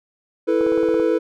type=chord; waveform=triangle; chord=E suspended fourth; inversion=none; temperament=equal; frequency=329.6 / 440 / 493.9 Hz; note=E4 / A4 / B4; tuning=0 / 0 / 0 cents; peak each=-18 dBFS; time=0.47-1.19 s; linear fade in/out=20 ms
type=click train; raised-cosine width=1 ms; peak=-19 dBFS; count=8; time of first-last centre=0.61-0.999 s; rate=18 Hz
effects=none